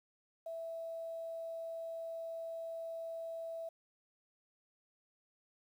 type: tone with quantisation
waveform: sine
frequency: 659.3 Hz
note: E5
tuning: in tune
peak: -40 dBFS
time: 0.46-3.69 s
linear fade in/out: 5 ms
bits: 11
effects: none